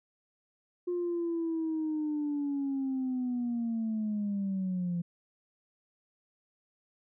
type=linear sweep; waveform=sine; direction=down; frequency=356.2 to 170.8 Hz; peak=-28 dBFS; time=0.87-5.02 s; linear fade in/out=10 ms; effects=tanh soft clip ceiling -26 dBFS